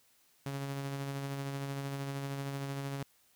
sawtooth tone with tremolo, 138.59 Hz, C#3, in tune, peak -31 dBFS, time 0.46-3.03 s, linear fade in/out 2 ms, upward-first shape sine, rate 13 Hz, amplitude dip 30%, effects white hiss -68 dBFS RMS until 3.35 s

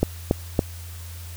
click train, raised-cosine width 2 ms, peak -4 dBFS, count 3, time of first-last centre 0.03-0.592 s, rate 3.56 Hz, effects added 85 Hz sine -35 dBFS peak until 1.36 s + white hiss -44 dBFS RMS until 1.36 s

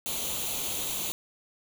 white noise with comb filter, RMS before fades -32 dBFS, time 0.06-1.12 s, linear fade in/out 0 ms, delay 0.29 ms, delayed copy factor +0.7, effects none

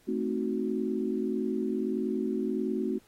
sine chord, A diminished seventh, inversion none, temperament equal, 220 / 261.6 / 311.1 / 370 Hz, A3 / C4 / Eb4 / Gb4, 0 / 0 / 0 / 0 cents, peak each -32 / -33 / -36 / -32 dBFS, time 0.07-2.99 s, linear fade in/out 20 ms, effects pink hiss -63 dBFS RMS until 3.07 s + AAC 48 kbps

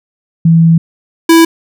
sine / square tone pair in turn, 164.9 / 329.8 Hz, E3 / E4, +1 / +1 cents, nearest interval octave, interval 1200 cents, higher second, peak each -3 dBFS, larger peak neither, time 0.45-0.78 / 1.29-1.45 s, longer first, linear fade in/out 5 ms, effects none

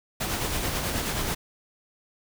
pink noise with tremolo, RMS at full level -27 dBFS, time 0.2-1.35 s, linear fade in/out 10 ms, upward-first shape sine, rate 9.3 Hz, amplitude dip 35%, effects none

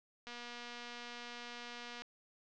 click train, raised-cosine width 0.2 ms, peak -30 dBFS, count 421, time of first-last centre 0.27-2.02 s, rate 240 Hz, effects low-pass 5000 Hz 12 dB/octave

